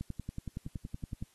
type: click train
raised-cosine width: 5 ms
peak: -25 dBFS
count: 14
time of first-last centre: 0.01-1.225 s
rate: 10.7 Hz
effects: white hiss -67 dBFS RMS until 1.34 s + AAC 32 kbps